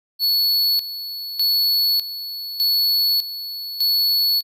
square tone with tremolo, 4409 Hz, C#8, 10 cents flat, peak -16 dBFS, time 0.19-4.43 s, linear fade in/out 50 ms, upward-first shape square, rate 0.83 Hz, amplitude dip 75%, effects none

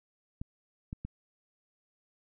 clicks, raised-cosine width 5 ms, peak -25 dBFS, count 3, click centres 0.415 / 0.929 / 1.05 s, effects none

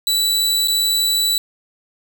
sawtooth tone with dropouts, 3951 Hz, B7, in tune, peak -12 dBFS, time 0.07-1.38 s, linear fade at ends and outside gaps 1 ms, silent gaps 0.675-0.682 s, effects none

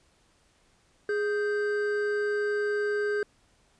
triangle tone pair together, 415.3 / 1568 Hz, G#4 / G6, 0 / 0 cents, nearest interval octave + major seventh, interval 2300 cents, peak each -24 / -31 dBFS, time 1.09-3.23 s, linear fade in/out 2 ms, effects pink hiss -65 dBFS RMS until 3.79 s + resampled to 22050 Hz

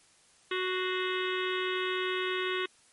harmonic tone with a mistuned harmonic, 370 Hz, F#4, in tune, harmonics 1 / 3 / 4 / 5 / 6 / 7 / 8 / 9 / 10, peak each -32 / -37 / -38 / -39 / -40 / -40 / -41 / -42 / -42 dBFS, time 0.51-2.66 s, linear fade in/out 5 ms, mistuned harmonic 6, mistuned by -100 cents, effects white hiss -62 dBFS RMS until 2.92 s + MP3 48 kbps

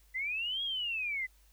sine linear two-way sweep, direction up then down, 1989 to 3322 to 1989 Hz, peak -32 dBFS, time 0.14-1.27 s, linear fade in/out 20 ms, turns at 0.63 s, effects added 50 Hz sine -61 dBFS peak until 1.52 s + white hiss -68 dBFS RMS until 1.52 s

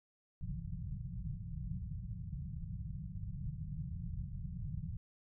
white low-pass noise, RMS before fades -42 dBFS, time 0.41-4.97 s, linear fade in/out 0 ms, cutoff 180 Hz, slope 96 dB/octave, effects none

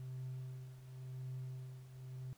triangle tone with tremolo, 129 Hz, C3, 24 cents flat, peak -38 dBFS, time 0-2.33 s, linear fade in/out 0 ms, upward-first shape triangle, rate 0.93 Hz, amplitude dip 80%, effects tanh soft clip ceiling -37 dBFS + pink hiss -68 dBFS RMS until 2.37 s

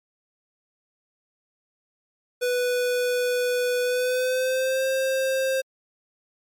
square tone with pitch glide, 493.9 to 529.3 Hz, B4 to C5, 0 to +20 cents, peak -22 dBFS, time 2.41-5.62 s, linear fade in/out 20 ms, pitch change +120 cents, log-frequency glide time 3.83-4.85 s, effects MP3 96 kbps

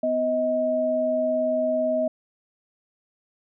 sine tone pair together, 250.3 / 632 Hz, B3 / D#5, +23 / +27 cents, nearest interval octave + major third, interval 1604 cents, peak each -28 / -21 dBFS, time 0.03-2.08 s, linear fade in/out 5 ms, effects none

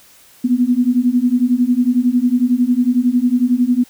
sine beating tone pair, 240.6 / 251.6 Hz, B3 / B3, -45 / +32 cents, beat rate 11 Hz, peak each -15 / -14 dBFS, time 0.44-3.84 s, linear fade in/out 10 ms, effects white hiss -47 dBFS RMS until 3.89 s

